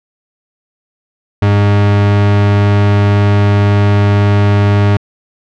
40% pulse tone, 101.9 Hz, G#2, 32 cents flat, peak -6 dBFS, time 1.42-4.97 s, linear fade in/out 5 ms, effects low-pass 3000 Hz 12 dB/octave

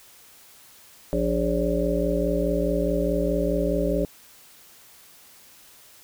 harmonic tone with a mistuned harmonic, 58.27 Hz, A#1, in tune, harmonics 1 / 3 / 5 / 7 / 9 / 10, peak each -28 / -28 / -28 / -28 / -28 / -28 dBFS, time 1.13-4.05 s, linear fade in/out 0 ms, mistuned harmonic 9, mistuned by +44 cents, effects white hiss -51 dBFS RMS until 6.03 s

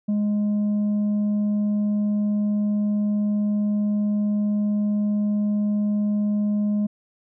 sine tone with tanh clipping, 207.7 Hz, G#3, in tune, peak -20 dBFS, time 0.08-6.87 s, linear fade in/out 10 ms, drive 3 dB, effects none

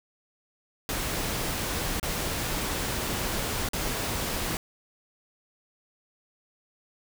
pink noise with dropouts, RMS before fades -30 dBFS, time 0.89-4.57 s, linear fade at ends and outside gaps 1 ms, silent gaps 1.998-2.029 / 3.688-3.733 s, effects none

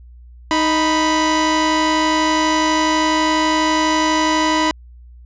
sawtooth tone pair together, 311.9 / 987.8 Hz, D#4 / B5, +4 / 0 cents, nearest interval octave + minor sixth, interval 1996 cents, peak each -13 dBFS, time 0.51-4.71 s, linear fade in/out 0 ms, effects added 60 Hz sine -38 dBFS peak until 5.25 s + resampled to 16000 Hz

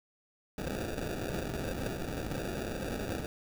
white noise with sample-and-hold, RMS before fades -36 dBFS, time 0.58-3.26 s, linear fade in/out 2 ms, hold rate 1050 Hz, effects none

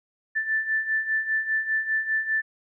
sine beating tone pair, 1760 / 1765 Hz, A6 / A6, 0 / +5 cents, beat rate 5 Hz, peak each -29 / -24 dBFS, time 0.35-2.42 s, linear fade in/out 20 ms, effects none

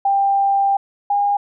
sine tone pair in turn, 792 / 811.4 Hz, G5 / G#5, +18 / -41 cents, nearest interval unison, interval 41 cents, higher second, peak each -13 / -14 dBFS, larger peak first, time 0.05-0.77 / 1.1-1.37 s, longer first, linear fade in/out 5 ms, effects none

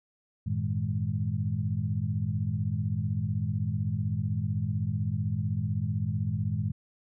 sine tone cluster, 95.9 / 111.7 / 155.9 / 204.6 Hz, G2 / A2 / D#3 / G#3, -37 / +27 / +4 / -26 cents, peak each -32 / -30 / -33 / -36 dBFS, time 0.46-6.72 s, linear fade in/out 10 ms, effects none

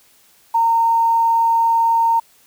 sine tone with quantisation, 918 Hz, A#5, 27 cents flat, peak -12 dBFS, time 0.54-2.2 s, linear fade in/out 10 ms, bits 7, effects white hiss -53 dBFS RMS until 2.46 s

